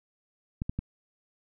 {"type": "clicks", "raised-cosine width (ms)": 5, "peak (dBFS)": -18, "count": 3, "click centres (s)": [0.619, 0.695, 0.79], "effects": []}